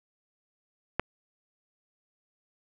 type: click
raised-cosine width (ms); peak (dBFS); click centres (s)
0.5; -10; 0.996
effects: none